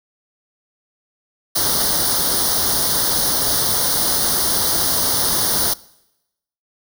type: noise with comb filter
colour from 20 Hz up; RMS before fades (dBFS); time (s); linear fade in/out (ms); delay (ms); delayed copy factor
white; -18; 1.55-5.74; 10; 0.2; +0.9
effects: noise-tail reverb RT60 0.9 s tail -22 dB re dry